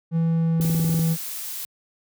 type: tone with pitch glide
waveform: triangle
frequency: 164.81 to 163.58 Hz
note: E3 to E3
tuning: 0 to -13 cents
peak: -16 dBFS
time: 0.11-1.17 s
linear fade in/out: 50 ms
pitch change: -13 cents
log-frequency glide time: 0.26-0.8 s
type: click train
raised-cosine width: 3 ms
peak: -16 dBFS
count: 9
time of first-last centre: 0.6-0.992 s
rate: 20.4 Hz
type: noise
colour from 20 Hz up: blue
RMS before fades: -32 dBFS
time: 0.61-1.65 s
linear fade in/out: 0 ms
effects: high-pass 80 Hz 12 dB/octave